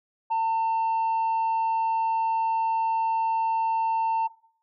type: tone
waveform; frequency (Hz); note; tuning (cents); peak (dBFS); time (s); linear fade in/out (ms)
sine; 900; A5; +39; -19; 0.3-4.28; 20
effects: noise-tail reverb RT60 0.5 s tail -18 dB re dry + tanh soft clip ceiling -21 dBFS